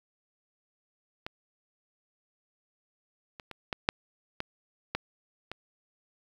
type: clicks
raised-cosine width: 0.3 ms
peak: -20 / -27 / -25 / -15 / -6 / -16 / -13 / -21 dBFS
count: 8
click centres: 1.265 / 3.398 / 3.513 / 3.728 / 3.889 / 4.404 / 4.95 / 5.516 s
effects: 8-bit